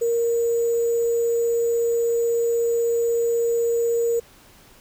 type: tone with sample-and-hold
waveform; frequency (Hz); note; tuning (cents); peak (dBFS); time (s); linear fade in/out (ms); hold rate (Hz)
sine; 466.2; A#4; 0; -18; 0.01-4.2; 10; 7350
effects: pink hiss -51 dBFS RMS until 4.8 s